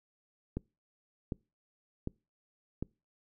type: click train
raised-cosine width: 3 ms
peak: -21 dBFS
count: 4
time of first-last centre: 0.57-2.826 s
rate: 1.33 Hz
effects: noise-tail reverb RT60 0.3 s tail -26 dB re dry